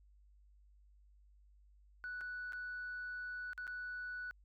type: tone with dropouts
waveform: sine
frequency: 1480 Hz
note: F#6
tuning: in tune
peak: -40 dBFS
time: 2.04-4.31 s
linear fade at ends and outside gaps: 0 ms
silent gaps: 2.209-2.213 / 2.523-2.532 / 3.532-3.578 / 3.669-3.677 s
effects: tanh soft clip ceiling -38 dBFS + added 50 Hz sine -62 dBFS peak until 4.44 s